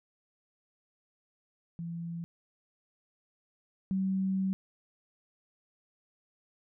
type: tone pair in turn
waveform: sine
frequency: 168.7 / 190.84 Hz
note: E3 / G3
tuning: +40 / -46 cents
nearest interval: major second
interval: 214 cents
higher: second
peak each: -35 / -27 dBFS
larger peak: second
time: 1.79-2.24 / 3.91-4.53 s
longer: second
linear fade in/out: 0 ms
effects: none